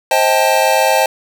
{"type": "chord", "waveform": "square", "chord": "A half-diminished seventh", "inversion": "first", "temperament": "just", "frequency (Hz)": [528, 633.6, 792, 880], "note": ["C5", "Eb5", "G5", "A5"], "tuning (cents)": [16, 31, 18, 0], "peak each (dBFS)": -17, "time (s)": [0.11, 1.06], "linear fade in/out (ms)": 2, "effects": []}